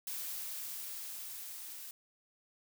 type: noise with level ramp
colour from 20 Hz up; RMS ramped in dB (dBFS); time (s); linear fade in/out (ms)
blue; -40 to -47; 0.07-1.91; 2
effects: none